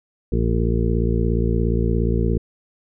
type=harmonic tone; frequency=57.1 Hz; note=A#1; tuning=35 cents flat; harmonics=1 / 2 / 3 / 4 / 6 / 7 / 8; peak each=-20 / -23 / -25 / -26 / -28 / -28 / -29 dBFS; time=0.32-2.38 s; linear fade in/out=5 ms; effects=none